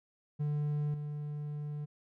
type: tone with level steps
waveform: triangle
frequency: 148 Hz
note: D3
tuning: 14 cents sharp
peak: -28 / -34 dBFS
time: 0.39-1.86 s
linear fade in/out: 20 ms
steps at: 0.94 s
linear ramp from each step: 2 ms
effects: none